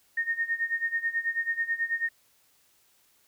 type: tone with tremolo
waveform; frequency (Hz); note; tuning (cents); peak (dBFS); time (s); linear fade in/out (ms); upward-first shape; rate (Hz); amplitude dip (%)
sine; 1842; A#6; -21; -23; 0.17-2.09; 5; sine; 9.2; 85
effects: white hiss -65 dBFS RMS until 3.27 s